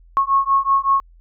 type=beating tone pair; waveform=sine; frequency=1092 / 1097.3 Hz; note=C#6 / C#6; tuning=-26 / -18 cents; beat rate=5.3 Hz; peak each=-17 dBFS; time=0.17-1 s; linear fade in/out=0 ms; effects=added 42 Hz sine -45 dBFS peak until 1.2 s